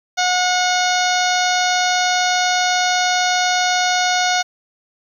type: harmonic tone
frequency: 727 Hz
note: F#5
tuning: 31 cents flat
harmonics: 1 / 2 / 3 / 4 / 5 / 6 / 7 / 8 / 9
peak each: -18 / -21 / -25 / -28 / -25 / -26 / -29 / -27 / -28 dBFS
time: 0.17-4.43 s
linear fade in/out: 20 ms
effects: 8-bit